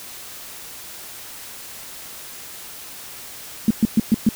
sine tone bursts, 220 Hz, A3, in tune, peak -10 dBFS, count 5, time 3.68-4.29 s, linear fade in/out 2 ms, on 26 ms, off 120 ms, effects white hiss -37 dBFS RMS until 4.35 s

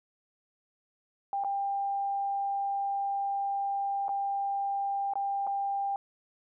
sine tone with dropouts, 795 Hz, G5, 24 cents sharp, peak -28 dBFS, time 1.33-5.96 s, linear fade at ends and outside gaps 1 ms, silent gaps 1.438-1.446 / 4.082-4.091 / 5.136-5.155 / 5.468-5.473 s, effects none

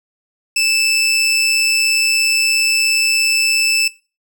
20% pulse tone with amplitude modulation, 2637 Hz, E7, in tune, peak -7 dBFS, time 0.56-3.88 s, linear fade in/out 5 ms, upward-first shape sine, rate 137 Hz, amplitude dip 35%, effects noise-tail reverb RT60 0.3 s tail -18 dB re dry

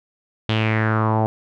sawtooth tone with low-pass filter sweep, 110 Hz, A2, in tune, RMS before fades -19 dBFS, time 0.49-1.26 s, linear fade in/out 0 ms, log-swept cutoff 3400 to 740 Hz, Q 4.3, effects none

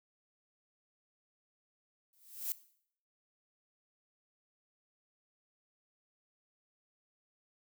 violet noise with exponential growth, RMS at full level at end -33 dBFS, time 2.13-2.52 s, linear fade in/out 1 ms, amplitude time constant 84 ms, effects noise-tail reverb RT60 0.6 s tail -17 dB re dry

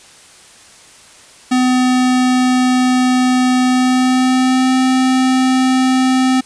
square tone with pitch glide, 253.2 to 258.7 Hz, B3 to C4, +43 to -19 cents, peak -11 dBFS, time 1.51-6.41 s, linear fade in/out 10 ms, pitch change +38 cents, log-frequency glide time 3.66-4.75 s, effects white hiss -42 dBFS RMS until 6.45 s + resampled to 22050 Hz

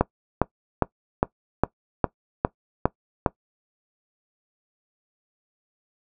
click train, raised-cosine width 1 ms, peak -3 dBFS, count 9, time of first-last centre 0.01-3.262 s, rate 2.46 Hz, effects noise-tail reverb RT60 0.1 s tail -20 dB re dry

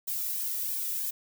violet noise with flanger, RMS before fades -32 dBFS, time 0.07-1.11 s, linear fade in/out 10 ms, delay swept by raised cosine 1.4 to 1.92 ms, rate 3 Hz, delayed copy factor -0.65, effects none

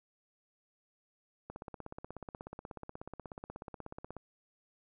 click train, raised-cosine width 1 ms, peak -29 dBFS, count 45, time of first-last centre 1.5-4.167 s, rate 16.5 Hz, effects none

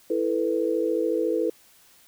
sine chord, E suspended fourth, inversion none, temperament equal, 329.6 / 440 / 493.9 Hz, E4 / A4 / B4, 0 / 0 / 0 cents, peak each -26 dBFS, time 0.1-1.5 s, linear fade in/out 5 ms, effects white hiss -56 dBFS RMS until 2.07 s

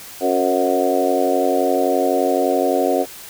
harmonic tone with a mistuned harmonic, 91.7 Hz, F#2, 15 cents flat, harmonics 3 / 4 / 5 / 6 / 7 / 8, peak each -22 / -22 / -22 / -22 / -22 / -22 dBFS, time 0.2-3.06 s, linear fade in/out 50 ms, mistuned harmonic 6, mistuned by -25 cents, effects white hiss -37 dBFS RMS until 3.29 s

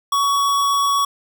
square tone, 1123 Hz, C#6, 22 cents sharp, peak -16 dBFS, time 0.12-1.05 s, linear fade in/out 5 ms, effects none

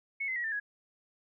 sine tone with pitch steps, 2200 / 2053 / 1915.2 / 1787 / 1667.3 Hz, C#7 / C7 / A#6 / A6 / G#6, -14 / -33 / +46 / +26 / +6 cents, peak -31 dBFS, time 0.2-0.6 s, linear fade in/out 10 ms, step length 80 ms, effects none

